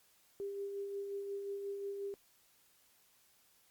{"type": "tone with tremolo", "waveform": "sine", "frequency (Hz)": 399.2, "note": "G4", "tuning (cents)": 32, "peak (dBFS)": -37, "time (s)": [0.4, 2.14], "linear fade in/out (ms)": 0, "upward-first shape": "sine", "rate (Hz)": 5.6, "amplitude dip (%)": 35, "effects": ["white hiss -69 dBFS RMS until 3.7 s", "Opus 48 kbps"]}